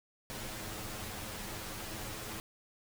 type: noise with comb filter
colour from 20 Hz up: pink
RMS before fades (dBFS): -42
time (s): 0.3-2.4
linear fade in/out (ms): 0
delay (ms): 9.4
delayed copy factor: +0.75
effects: none